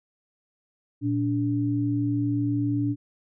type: tone pair together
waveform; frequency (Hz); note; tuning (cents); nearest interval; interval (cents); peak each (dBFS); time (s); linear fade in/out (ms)
sine; 116.54 / 289; A#2 / D4; 0 / -28; octave + major third; 1572; -26 / -24; 1.01-2.96; 50
effects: none